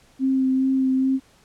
sine tone with vibrato, 263.5 Hz, C4, 12 cents sharp, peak -17 dBFS, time 0.19-1.2 s, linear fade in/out 50 ms, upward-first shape sine, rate 2.4 Hz, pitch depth 15 cents each way, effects pink hiss -56 dBFS RMS until 1.44 s + low-pass 10000 Hz 12 dB/octave

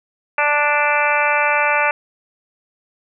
harmonic tone, 293.7 Hz, D4, in tune, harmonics 2 / 3 / 4 / 5 / 6 / 7 / 8 / 9, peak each -22 / -20 / -23 / -21 / -25 / -25 / -21 / -24 dBFS, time 0.38-1.91 s, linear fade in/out 2 ms, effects none

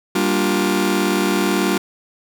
sawtooth chord, G minor seventh, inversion none, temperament just, 196 / 235.2 / 294 / 352.8 Hz, G3 / Bb3 / D4 / F4, 0 / +16 / +2 / +18 cents, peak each -16 / -21 / -18 / -16 dBFS, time 0.15-1.78 s, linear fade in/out 5 ms, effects none

